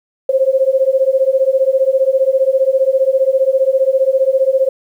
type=beating tone pair; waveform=sine; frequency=523.3 / 538.3 Hz; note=C5 / C5; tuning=0 / +49 cents; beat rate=15 Hz; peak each=-13 dBFS; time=0.29-4.69 s; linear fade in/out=5 ms; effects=8-bit